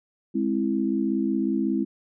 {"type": "chord", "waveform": "sine", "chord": "Ab augmented", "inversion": "none", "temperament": "equal with one note detuned", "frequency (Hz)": [207.7, 264.2, 329.6], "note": ["Ab3", "C4", "E4"], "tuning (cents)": [0, 17, 0], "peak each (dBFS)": -26, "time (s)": [0.34, 1.85], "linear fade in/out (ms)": 20, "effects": []}